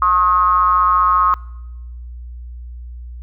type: ring-modulated tone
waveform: triangle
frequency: 92.5 Hz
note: F#2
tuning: in tune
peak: -6 dBFS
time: 0.02-1.34 s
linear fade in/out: 0 ms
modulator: 1170 Hz
effects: noise-tail reverb RT60 1.0 s tail -24 dB re dry + added 60 Hz sine -29 dBFS peak until 3.22 s